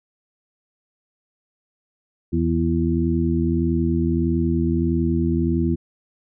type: harmonic tone with a mistuned harmonic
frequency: 81.6 Hz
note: E2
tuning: 17 cents flat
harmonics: 1 / 2 / 3 / 4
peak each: -23 / -23 / -23 / -23 dBFS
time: 2.32-5.76 s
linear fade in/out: 20 ms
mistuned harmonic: 4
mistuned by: +48 cents
effects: none